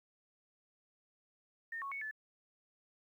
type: tone with pitch steps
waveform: sine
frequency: 1826 / 1106 / 2216 / 1738 Hz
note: A#6 / C#6 / C#7 / A6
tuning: -36 / -4 / -1 / -22 cents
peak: -39 dBFS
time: 1.72-2.112 s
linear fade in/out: 5 ms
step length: 98 ms
effects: 12-bit

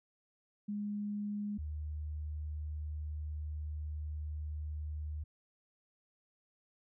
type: tone pair in turn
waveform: sine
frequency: 206.5 / 75.89 Hz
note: G#3 / D#2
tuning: -10 / -43 cents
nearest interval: octave + perfect fourth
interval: 1733 cents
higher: first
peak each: -35 / -37 dBFS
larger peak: first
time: 0.68-1.58 / 1.58-5.24 s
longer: second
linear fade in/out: 10 ms
effects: none

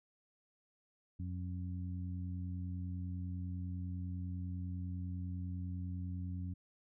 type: harmonic tone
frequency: 90 Hz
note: F#2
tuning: 47 cents flat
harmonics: 1 / 2 / 3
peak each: -39 / -45 / -50 dBFS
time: 1.19-6.54 s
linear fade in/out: 10 ms
effects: none

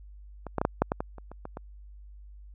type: clicks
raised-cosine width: 1 ms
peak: -23 / -13 / -11 / -8 / -7 / -12 / -16 / -30 / -29 / -23 / -23 dBFS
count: 11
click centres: 0.467 / 0.583 / 0.615 / 0.651 / 0.82 / 0.919 / 1.005 / 1.183 / 1.316 / 1.454 / 1.571 s
effects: added 50 Hz sine -45 dBFS peak until 2.54 s

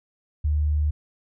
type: tone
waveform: sine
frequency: 75 Hz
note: D2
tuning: 37 cents sharp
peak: -19 dBFS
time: 0.44-0.91 s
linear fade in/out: 10 ms
effects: none

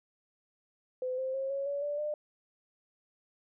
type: tone with pitch steps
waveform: sine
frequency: 509 / 523 / 537.4 / 552.2 / 567.4 / 583 / 599 Hz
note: C5 / C5 / C5 / C#5 / C#5 / D5 / D5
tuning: -48 / -1 / +46 / -7 / +40 / -13 / +34 cents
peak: -31 dBFS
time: 1.02-2.14 s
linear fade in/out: 2 ms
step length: 160 ms
effects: none

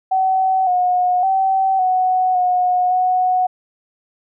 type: tone with pitch steps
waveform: sine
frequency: 758 / 724 / 768 / 741 / 726 / 736 Hz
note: F#5 / F#5 / G5 / F#5 / F#5 / F#5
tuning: +42 / -38 / -36 / +2 / -33 / -9 cents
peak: -13 dBFS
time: 0.11-3.47 s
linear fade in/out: 10 ms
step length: 560 ms
effects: none

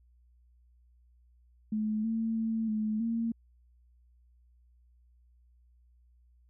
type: tone with pitch steps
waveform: sine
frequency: 215 / 225.1 / 223.8 / 215.4 / 229.3 Hz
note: A3 / A3 / A3 / A3 / A#3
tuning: -40 / +40 / +30 / -37 / -28 cents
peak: -28 dBFS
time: 1.72-3.32 s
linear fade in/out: 5 ms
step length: 320 ms
effects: added 60 Hz sine -60 dBFS peak until 6.49 s

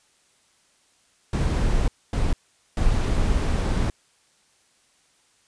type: noise bursts at uneven times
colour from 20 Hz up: brown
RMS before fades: -21 dBFS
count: 3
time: 1.33-1.88 / 2.13-2.33 / 2.77-3.9 s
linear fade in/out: 2 ms
effects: white hiss -62 dBFS RMS until 5.47 s + resampled to 22050 Hz

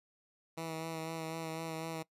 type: tone with vibrato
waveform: 10% pulse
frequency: 161.9 Hz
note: E3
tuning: 31 cents flat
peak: -30 dBFS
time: 0.57-2.03 s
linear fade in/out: 10 ms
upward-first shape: sine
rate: 4 Hz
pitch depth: 22 cents each way
effects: noise-tail reverb RT60 0.1 s tail -21 dB re dry + resampled to 32000 Hz

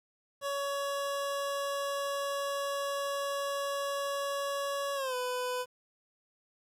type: tone with pitch glide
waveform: 25% pulse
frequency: 561 to 499.8 Hz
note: C#5 to B4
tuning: +21 to +21 cents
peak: -28 dBFS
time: 0.41-5.66 s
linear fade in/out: 50 ms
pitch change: -200 cents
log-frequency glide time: 4.95-5.15 s
effects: resampled to 32000 Hz + 10-bit

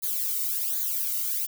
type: noise with flanger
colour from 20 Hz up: violet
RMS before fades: -28 dBFS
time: 0.02-1.47 s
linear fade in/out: 20 ms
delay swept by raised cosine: 0.36 to 1.21 ms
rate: 1.3 Hz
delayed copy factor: -1
effects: none

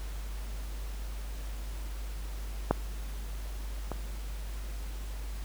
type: clicks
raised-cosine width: 1 ms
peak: -9 / -20 dBFS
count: 2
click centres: 2.71 / 3.917 s
effects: added 50 Hz sine -35 dBFS peak until 5.44 s + pink hiss -49 dBFS RMS until 5.44 s

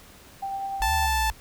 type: tone with tremolo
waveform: sine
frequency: 784 Hz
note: G5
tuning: in tune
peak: -27 dBFS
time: 0.42-1.07 s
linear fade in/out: 10 ms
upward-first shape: sine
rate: 10 Hz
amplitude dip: 25%
type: linear two-way sweep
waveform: sine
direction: up then down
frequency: 38.09 to 77.78 to 55.3 Hz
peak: -27 dBFS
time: 0.8-1.32 s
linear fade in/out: 10 ms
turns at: 0.92 s
type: tone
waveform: sawtooth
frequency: 879 Hz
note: A5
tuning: 2 cents flat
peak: -19 dBFS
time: 0.82-1.3 s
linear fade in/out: 0 ms
effects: pink hiss -50 dBFS RMS until 1.4 s

